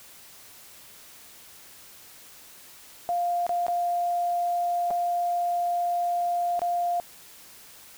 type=tone with dropouts; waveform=sine; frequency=700 Hz; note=F5; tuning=4 cents sharp; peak=-23 dBFS; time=3.09-7 s; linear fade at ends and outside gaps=0 ms; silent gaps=3.466-3.493 / 3.666-3.682 / 4.905-4.91 / 6.593-6.618 s; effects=white hiss -49 dBFS RMS until 7.97 s